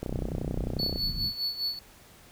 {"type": "click train", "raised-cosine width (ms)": 2, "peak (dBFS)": -19, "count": 30, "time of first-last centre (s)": [0.03, 0.959], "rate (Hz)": 31.2}
{"type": "low-pass noise", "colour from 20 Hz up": "pink", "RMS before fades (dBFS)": -35, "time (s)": [0.07, 1.33], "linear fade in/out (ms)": 50, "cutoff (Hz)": 220, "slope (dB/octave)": 24}
{"type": "tone with tremolo", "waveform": "triangle", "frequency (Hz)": 4435, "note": "C#8", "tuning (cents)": 0, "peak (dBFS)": -25, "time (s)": [0.79, 1.79], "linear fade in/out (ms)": 2, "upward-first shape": "sine", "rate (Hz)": 4.9, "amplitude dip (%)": 75}
{"effects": ["pink hiss -54 dBFS RMS until 2.31 s"]}